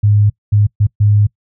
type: tone bursts at uneven times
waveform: sine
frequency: 103.83 Hz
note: G#2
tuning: in tune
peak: -7 dBFS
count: 4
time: 0.03-0.3 / 0.52-0.67 / 0.8-0.87 / 1-1.27 s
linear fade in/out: 10 ms
effects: noise-tail reverb RT60 0.1 s tail -23 dB re dry